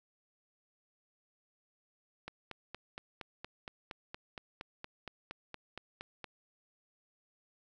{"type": "click train", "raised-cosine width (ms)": 0.3, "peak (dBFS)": -26, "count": 18, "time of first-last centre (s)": [2.28, 6.243], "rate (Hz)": 4.29, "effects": []}